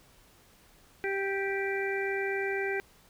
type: harmonic tone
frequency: 392 Hz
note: G4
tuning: in tune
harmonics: 1 / 2 / 4 / 5 / 6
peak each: -31 / -39 / -36 / -37 / -38 dBFS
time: 1.04-2.8 s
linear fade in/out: 0 ms
effects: pink hiss -60 dBFS RMS until 3.09 s